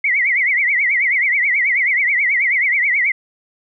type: tone with vibrato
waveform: sine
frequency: 2100 Hz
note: C7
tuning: 6 cents sharp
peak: -13 dBFS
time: 0.04-3.12 s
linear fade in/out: 5 ms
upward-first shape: triangle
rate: 9.3 Hz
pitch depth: 190 cents each way
effects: none